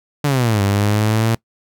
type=exponential two-way sweep; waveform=sawtooth; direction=down then up; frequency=149.7 to 98.7 to 114.3 Hz; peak=-10 dBFS; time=0.24-1.35 s; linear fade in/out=5 ms; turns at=0.62 s; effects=noise-tail reverb RT60 0.1 s tail -23 dB re dry